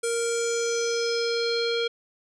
square tone with low-pass filter sweep, 466.2 Hz, A#4, in tune, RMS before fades -26 dBFS, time 0.03-1.88 s, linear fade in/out 10 ms, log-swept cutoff 8800 to 3600 Hz, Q 5.4, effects none

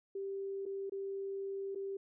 sine tone with dropouts, 392 Hz, G4, in tune, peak -37 dBFS, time 0.15-1.97 s, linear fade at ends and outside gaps 5 ms, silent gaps 0.655-0.661 / 0.897-0.92 / 1.749-1.756 s, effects none

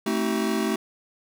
square chord, A diminished seventh, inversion none, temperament just, 220 / 264 / 316.8 / 380.2 Hz, A3 / C4 / Eb4 / Gb4, 0 / +16 / +31 / +47 cents, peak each -27 / -32 / -30 / -29 dBFS, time 0.06-0.76 s, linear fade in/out 5 ms, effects none

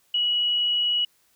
sine tone, 2922 Hz, F#7, 22 cents flat, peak -20 dBFS, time 0.14-1.05 s, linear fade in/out 5 ms, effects white hiss -64 dBFS RMS until 1.35 s

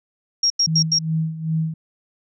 sine tone bursts, 5588 Hz, F8, in tune, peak -14 dBFS, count 4, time 0.43-0.988 s, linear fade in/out 5 ms, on 72 ms, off 90 ms
sine tone with tremolo, 160 Hz, D#3, 49 cents sharp, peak -17 dBFS, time 0.67-1.74 s, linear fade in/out 5 ms, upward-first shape sine, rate 2.5 Hz, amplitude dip 75%
effects none

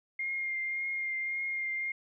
sine tone with vibrato, 2122 Hz, C7, 24 cents sharp, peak -31 dBFS, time 0.19-1.92 s, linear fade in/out 5 ms, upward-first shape triangle, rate 1.8 Hz, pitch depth 20 cents each way, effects none

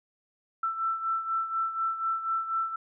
sine beating tone pair, 1332 / 1336.1 Hz, E6 / E6, +18 / +23 cents, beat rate 4.1 Hz, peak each -28 / -34 dBFS, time 0.63-2.76 s, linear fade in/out 5 ms, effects none

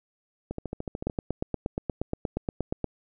two click trains, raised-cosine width 2 ms, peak -19 / -14 dBFS, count 9 / 16, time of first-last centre 0.51-1.098 / 1.07-2.843 s, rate 13.6 / 8.46 Hz, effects none

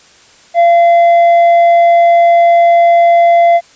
triangle tone with tanh clipping, 685 Hz, F5, 34 cents flat, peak -5 dBFS, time 0.54-3.61 s, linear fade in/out 50 ms, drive 9 dB, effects white hiss -43 dBFS RMS until 3.75 s + resampled to 16000 Hz

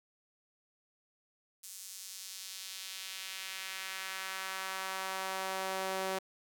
sawtooth tone with high-pass filter sweep, 190 Hz, F#3, 46 cents sharp, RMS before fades -40 dBFS, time 1.63-6.19 s, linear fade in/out 10 ms, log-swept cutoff 7300 to 480 Hz, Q 1.1, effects none

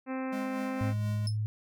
harmonic tone, 261.6 Hz, C4, in tune, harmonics 1 / 2 / 3 / 4 / 5 / 6 / 7 / 8 / 9 / 10, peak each -33 / -39 / -43 / -45 / -47 / -49 / -50 / -51 / -52 / -53 dBFS, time 0.06-0.94 s, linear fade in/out 50 ms
square tone with tremolo, 207.7 Hz, G#3, in tune, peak -37 dBFS, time 0.32-1.27 s, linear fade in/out 10 ms, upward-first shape sine, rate 4.2 Hz, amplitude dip 45%
sine tone, 107.2 Hz, A2, 45 cents flat, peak -28 dBFS, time 0.81-1.46 s, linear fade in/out 0 ms
35% pulse tone with exponential decay, 5240 Hz, E8, 11 cents flat, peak -29 dBFS, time 1.27-1.37 s, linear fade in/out 2 ms, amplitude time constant 20 ms
effects none

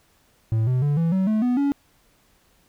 triangle tone with pitch steps, 111.3 / 127.11 / 145.17 / 165.8 / 189.36 / 216.3 / 247 / 282.1 Hz, A2 / C3 / D3 / E3 / F#3 / A3 / B3 / C#4, +20 / -50 / -20 / +10 / +40 / -29 / 0 / +30 cents, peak -16 dBFS, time 0.52-1.72 s, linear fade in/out 0 ms, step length 150 ms, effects pink hiss -61 dBFS RMS until 2.68 s

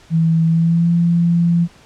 sine tone with pitch glide, 163.3 to 170.63 Hz, E3 to F3, -16 to -40 cents, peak -11 dBFS, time 0.1-1.68 s, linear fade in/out 50 ms, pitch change +76 cents, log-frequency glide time 0.47-0.91 s, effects pink hiss -47 dBFS RMS until 1.85 s + low-pass 7000 Hz 12 dB/octave

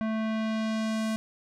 square tone with low-pass filter sweep, 220 Hz, A3, in tune, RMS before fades -29 dBFS, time 0.01-1.16 s, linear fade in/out 0 ms, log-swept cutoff 1800 to 11000 Hz, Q 0.84, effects none

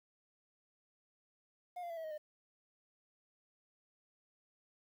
triangle tone with pitch steps, 715 / 691.8 / 669.4 / 647.8 / 626.8 / 606.5 Hz, F5 / F5 / E5 / E5 / D#5 / D#5, +41 / -17 / +26 / -30 / +13 / -44 cents, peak -39 dBFS, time 1.76-2.18 s, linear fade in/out 10 ms, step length 70 ms, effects 11-bit

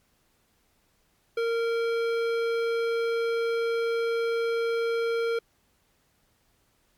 triangle tone with hard clipping, 462.1 Hz, A#4, 15 cents flat, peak -26 dBFS, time 1.37-5.39 s, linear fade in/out 5 ms, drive 18 dB, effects pink hiss -68 dBFS RMS until 6.97 s + MP3 96 kbps

